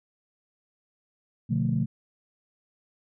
sine chord, B half-diminished seventh, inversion none, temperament just, 123.47 / 148.16 / 177.8 / 222.2 Hz, B2 / D3 / F3 / A3, 0 / +16 / +31 / +17 cents, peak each -27 / -28 / -29 / -28 dBFS, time 1.49-1.86 s, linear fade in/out 20 ms, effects tanh soft clip ceiling -13 dBFS

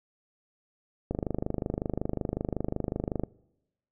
click train, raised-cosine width 2 ms, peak -16 dBFS, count 55, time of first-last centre 1.11-3.236 s, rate 25.4 Hz, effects noise-tail reverb RT60 0.9 s tail -23 dB re dry

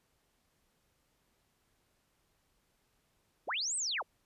sine linear two-way sweep, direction up then down, 185 to 8530 to 288.5 Hz, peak -32 dBFS, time 3.47-4.03 s, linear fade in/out 20 ms, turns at 3.76 s, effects pink hiss -75 dBFS RMS until 4.25 s + resampled to 32000 Hz

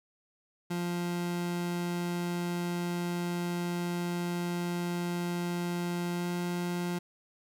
30% pulse tone with pitch glide, 174.61 to 175.72 Hz, F3 to F3, 0 to +11 cents, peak -28 dBFS, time 0.7-6.99 s, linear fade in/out 10 ms, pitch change +11 cents, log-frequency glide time 6.14-6.28 s, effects none

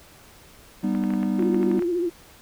triangle chord, G augmented, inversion none, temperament just, 196 / 245 / 306.2 Hz, G3 / B3 / D#4, 0 / -14 / -28 cents, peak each -22 / -24 / -26 dBFS, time 0.83-1.8 s, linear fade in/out 10 ms
clicks, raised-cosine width 0.5 ms, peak -21 dBFS, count 12, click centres 0.95 / 1.038 / 1.105 / 1.137 / 1.231 / 1.394 / 1.425 / 1.545 / 1.63 / 1.715 / 1.793 / 1.823 s
sine tone with vibrato, 349.2 Hz, F4, in tune, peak -21 dBFS, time 1.38-2.1 s, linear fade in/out 20 ms, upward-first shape sine, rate 14 Hz, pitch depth 68 cents each way
effects pink hiss -50 dBFS RMS until 2.41 s

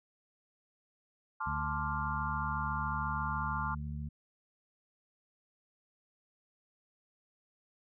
sine chord, D minor seventh, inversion second, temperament equal, 880 / 1046.5 / 1174.7 / 1396.9 Hz, A5 / C6 / D6 / F6, 0 / 0 / 0 / 0 cents, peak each -39 dBFS, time 1.4-3.75 s, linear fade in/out 10 ms
harmonic tone, 73.9 Hz, D2, 11 cents sharp, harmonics 1 / 2 / 3, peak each -39 / -40 / -45 dBFS, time 1.46-4.09 s, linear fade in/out 10 ms
effects none

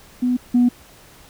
sine tone pair in turn, 248.4 / 244.3 Hz, B3 / B3, +10 / -19 cents, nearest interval unison, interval 29 cents, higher first, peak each -15 / -10 dBFS, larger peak second, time 0.22-0.37 / 0.54-0.69 s, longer neither, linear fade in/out 10 ms, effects tanh soft clip ceiling -8 dBFS + pink hiss -47 dBFS RMS until 1.29 s

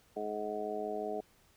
harmonic tone, 105.7 Hz, G#2, 31 cents sharp, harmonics 2 / 3 / 4 / 5 / 6 / 7, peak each -46 / -45 / -38 / -50 / -40 / -41 dBFS, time 0.16-1.21 s, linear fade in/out 10 ms, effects pink hiss -66 dBFS RMS until 1.56 s

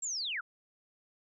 sine linear sweep, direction down, 7650 to 1244.5 Hz, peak -33 dBFS, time 0.02-0.41 s, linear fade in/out 10 ms, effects none

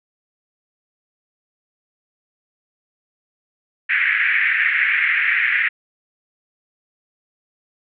pink band-pass noise, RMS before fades -18 dBFS, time 3.89-5.69 s, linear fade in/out 10 ms, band 1700 to 2300 Hz, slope 48 dB/octave, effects none

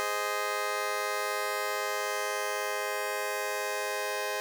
15% pulse chord, Ab major, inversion none, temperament just, 415.3 / 519.1 / 623 Hz, Ab4 / C5 / Eb5, 0 / -14 / +2 cents, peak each -28 dBFS, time 0-4.4 s, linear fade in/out 0 ms, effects none

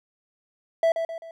triangle tone with echo, 659.3 Hz, E5, in tune, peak -15 dBFS, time 0.83-0.92 s, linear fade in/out 2 ms, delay 130 ms, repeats 3, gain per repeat -7 dB, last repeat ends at 1.31 s, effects none

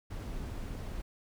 brown noise, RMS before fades -39 dBFS, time 0.1-1.02 s, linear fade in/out 10 ms, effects none

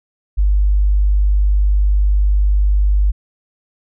sine tone, 50 Hz, G1, 35 cents sharp, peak -10 dBFS, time 0.37-3.12 s, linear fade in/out 20 ms, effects none

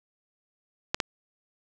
clicks, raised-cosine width 0.2 ms, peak -7 dBFS, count 2, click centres 0.945 / 1.002 s, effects none

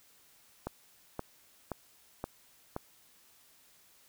click train, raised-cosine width 1 ms, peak -21 dBFS, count 5, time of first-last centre 0.67-2.764 s, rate 1.91 Hz, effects white hiss -63 dBFS RMS until 4.08 s

